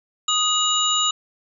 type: tone cluster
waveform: sine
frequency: 1247 / 2895 / 3809 / 7080 Hz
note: D#6 / F#7 / A#7 / A8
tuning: +3 / -38 / +37 / +10 cents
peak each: -23 dBFS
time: 0.28-1.11 s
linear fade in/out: 5 ms
effects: none